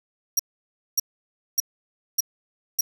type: tone bursts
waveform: sawtooth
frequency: 5680 Hz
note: F8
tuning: 28 cents sharp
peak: -15 dBFS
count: 5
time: 0.37-2.81 s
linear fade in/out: 5 ms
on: 24 ms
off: 580 ms
effects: none